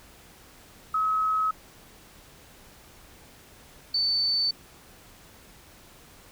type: tone pair in turn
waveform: sine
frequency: 1281 / 4524 Hz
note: E6 / C#8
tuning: -50 / +34 cents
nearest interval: octave + minor seventh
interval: 2184 cents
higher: second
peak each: -22 dBFS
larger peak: neither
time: 0.94-1.51 / 3.94-4.51 s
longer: neither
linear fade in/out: 5 ms
effects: pink hiss -52 dBFS RMS until 6.31 s